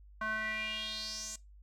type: tone with band-pass filter sweep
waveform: square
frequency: 217 Hz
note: A3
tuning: 24 cents flat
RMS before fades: -38 dBFS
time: 0.21-1.36 s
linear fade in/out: 5 ms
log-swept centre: 1300 to 7300 Hz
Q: 5
effects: noise-tail reverb RT60 0.2 s tail -20 dB re dry + added 50 Hz sine -53 dBFS peak until 1.62 s